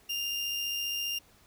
30% pulse tone with amplitude modulation, 2800 Hz, F7, 4 cents sharp, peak -27 dBFS, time 0.09-1.19 s, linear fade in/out 10 ms, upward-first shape sine, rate 74.9 Hz, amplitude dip 25%, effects pink hiss -61 dBFS RMS until 1.46 s

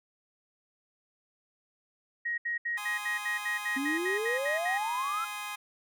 sine tone bursts, 1886 Hz, A#6, 20 cents sharp, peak -29 dBFS, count 13, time 2.25-4.78 s, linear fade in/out 10 ms, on 130 ms, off 70 ms
20% pulse chord, Ab major, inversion none, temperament just, 830.6 / 1038.3 / 1245.9 Hz, Ab5 / C6 / Eb6, 0 / -14 / +2 cents, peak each -36 dBFS, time 2.77-5.56 s, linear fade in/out 10 ms
sine exponential sweep, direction up, 261.6 to 1374 Hz, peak -30 dBFS, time 3.76-5.25 s, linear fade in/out 10 ms
effects none

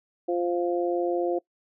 harmonic tone, 174.61 Hz, F3, in tune, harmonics 2 / 3 / 4, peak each -25 / -29 / -31 dBFS, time 0.28-1.39 s, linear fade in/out 10 ms, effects noise-tail reverb RT60 0.1 s tail -22 dB re dry

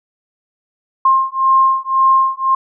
sine beating tone pair, 1061 / 1062.9 Hz, C6 / C6, +24 / +27 cents, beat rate 1.9 Hz, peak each -13 dBFS, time 1.05-2.55 s, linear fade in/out 5 ms, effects none

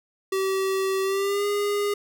square tone with pitch glide, 384.1 to 409.3 Hz, G4 to G#4, -35 to -25 cents, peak -23 dBFS, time 0.32-1.94 s, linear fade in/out 5 ms, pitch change +110 cents, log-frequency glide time 1.03-1.46 s, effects none

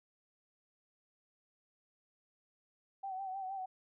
sine tone with vibrato, 766 Hz, G5, 40 cents flat, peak -38 dBFS, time 3.03-3.66 s, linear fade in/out 10 ms, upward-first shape sine, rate 6.4 Hz, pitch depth 50 cents each way, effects none

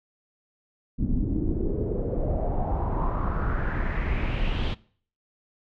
brown noise with low-pass filter sweep, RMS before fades -26 dBFS, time 0.98-4.75 s, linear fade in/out 20 ms, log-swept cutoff 230 to 3500 Hz, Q 3.8, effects noise-tail reverb RT60 0.5 s tail -21 dB re dry

